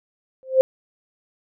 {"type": "tone with exponential growth", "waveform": "sine", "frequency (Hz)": 523.3, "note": "C5", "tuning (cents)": 0, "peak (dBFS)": -6, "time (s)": [0.43, 0.61], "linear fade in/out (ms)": 0, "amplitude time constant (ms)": 38, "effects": []}